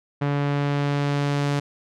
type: tone with low-pass filter sweep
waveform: sawtooth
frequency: 143.2 Hz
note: D3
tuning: 43 cents flat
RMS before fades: -23 dBFS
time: 0.21-1.6 s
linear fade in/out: 10 ms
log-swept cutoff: 2300 to 6900 Hz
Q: 0.71
effects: none